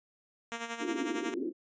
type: tone with tremolo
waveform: 5% pulse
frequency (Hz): 232.2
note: A#3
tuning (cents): -7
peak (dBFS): -23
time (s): 0.52-1.34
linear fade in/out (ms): 0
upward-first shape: sine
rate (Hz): 11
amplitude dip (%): 65
type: band-pass noise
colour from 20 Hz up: pink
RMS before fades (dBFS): -35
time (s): 0.79-1.53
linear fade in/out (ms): 50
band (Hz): 280 to 380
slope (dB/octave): 48
effects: resampled to 16000 Hz